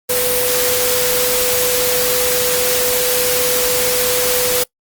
sine tone in noise, 497.5 Hz, B4, 13 cents sharp, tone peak -18 dBFS, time 0.09-4.64 s, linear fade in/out 10 ms, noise white, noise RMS -17 dBFS, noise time 0.09-4.64 s, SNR -4 dB, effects noise-tail reverb RT60 0.1 s tail -24 dB re dry + Opus 32 kbps

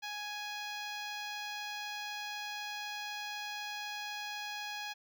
10% pulse tone with notch filter, 832 Hz, G#5, 3 cents sharp, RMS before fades -41 dBFS, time 0.02-4.94 s, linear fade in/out 20 ms, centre 11000 Hz, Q 0.66, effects none

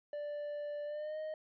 triangle tone with pitch glide, 587.3 to 621.9 Hz, D5 to D#5, 0 to -1 cents, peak -36 dBFS, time 0.13-1.34 s, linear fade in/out 2 ms, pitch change +99 cents, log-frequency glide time 0.85-1.19 s, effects resampled to 11025 Hz

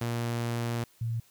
sawtooth / sine tone pair in turn, 117.9 / 114.87 Hz, A#2 / A#2, +20 / -25 cents, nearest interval unison, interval 45 cents, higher first, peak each -25 / -28 dBFS, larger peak first, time 0.01-0.84 / 1.01-1.2 s, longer first, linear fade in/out 5 ms, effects white hiss -62 dBFS RMS until 1.3 s

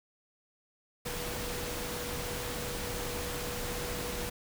sine tone in noise, 486.6 Hz, B4, 26 cents flat, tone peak -41 dBFS, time 1.05-4.3 s, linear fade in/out 10 ms, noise pink, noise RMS -37 dBFS, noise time 1.05-4.3 s, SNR -7 dB, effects none

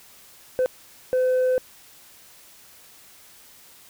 sine tone bursts at uneven times, 510 Hz, C5, 44 cents flat, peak -15 dBFS, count 2, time 0.59-0.66 / 1.13-1.58 s, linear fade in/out 0 ms, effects tanh soft clip ceiling -17 dBFS + white hiss -50 dBFS RMS until 3.89 s

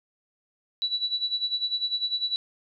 sine tone with tremolo, 3939 Hz, B7, 5 cents flat, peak -22 dBFS, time 0.82-2.36 s, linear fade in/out 0 ms, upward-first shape sine, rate 10 Hz, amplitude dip 80%, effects none

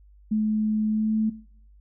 sine tone with pitch glide, 215.2 to 218.1 Hz, A3 to A3, -38 to -15 cents, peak -20 dBFS, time 0.31-1.3 s, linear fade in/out 10 ms, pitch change +23 cents, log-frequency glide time 0.89-1.15 s, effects noise-tail reverb RT60 0.6 s tail -20 dB re dry + added 50 Hz sine -50 dBFS peak until 1.8 s

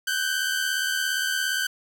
sawtooth tone pair together, 1500 / 1577.3 Hz, F#6 / G6, +23 / +10 cents, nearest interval minor second, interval 87 cents, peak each -23 dBFS, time 0.07-1.67 s, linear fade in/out 5 ms, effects none

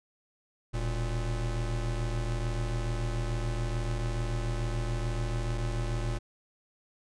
square tone pair together, 41.15 / 116.54 Hz, E1 / A#2, -2 / 0 cents, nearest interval octave + tritone, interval 1802 cents, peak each -32 / -33 dBFS, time 0.73-6.19 s, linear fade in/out 20 ms, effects resampled to 22050 Hz

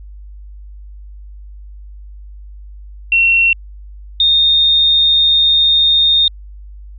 sine tone pair in turn, 2722 / 3673 Hz, F7 / A#7, -45 / -26 cents, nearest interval perfect fourth, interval 519 cents, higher second, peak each -8 dBFS, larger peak neither, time 3.12-3.53 / 4.2-6.28 s, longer second, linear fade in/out 2 ms, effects added 50 Hz sine -31 dBFS peak until 6.98 s

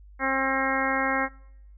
harmonic tone, 267.4 Hz, C4, 38 cents sharp, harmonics 1 / 2 / 3 / 4 / 5 / 6 / 7 / 8, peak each -31 / -31 / -31 / -31 / -31 / -31 / -31 / -31 dBFS, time 0.19-1.29 s, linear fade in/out 50 ms, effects noise-tail reverb RT60 0.8 s tail -23 dB re dry + added 50 Hz sine -46 dBFS peak until 1.77 s

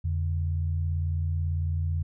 sine tone pair together, 85.3 / 143.46 Hz, F2 / D3, -40 / -40 cents, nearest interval major sixth, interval 900 cents, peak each -25 / -34 dBFS, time 0.04-2.03 s, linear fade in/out 10 ms, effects none

